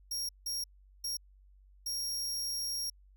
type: tone bursts at uneven times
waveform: sawtooth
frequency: 5588 Hz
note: F8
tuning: in tune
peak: -31 dBFS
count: 4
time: 0.11-0.29 / 0.46-0.64 / 1.04-1.17 / 1.86-2.9 s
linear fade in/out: 5 ms
effects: added 48 Hz sine -57 dBFS peak until 3.16 s